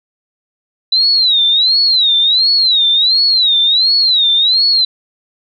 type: tone with vibrato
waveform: sine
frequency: 3951 Hz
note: B7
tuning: in tune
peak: -8 dBFS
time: 0.92-4.85 s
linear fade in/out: 5 ms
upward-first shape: sine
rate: 1.4 Hz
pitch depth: 180 cents each way
effects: none